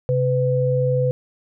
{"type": "tone pair together", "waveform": "sine", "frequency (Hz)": [132.96, 502], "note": ["C3", "B4"], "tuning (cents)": [28, 28], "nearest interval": "octave + major seventh", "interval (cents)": 2300, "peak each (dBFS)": -19, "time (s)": [0.09, 1.11], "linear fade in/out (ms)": 0, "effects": []}